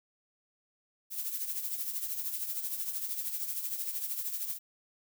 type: noise with tremolo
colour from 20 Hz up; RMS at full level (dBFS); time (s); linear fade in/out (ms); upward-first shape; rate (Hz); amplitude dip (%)
violet; -33; 1.1-4.59; 50; triangle; 13; 65
effects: none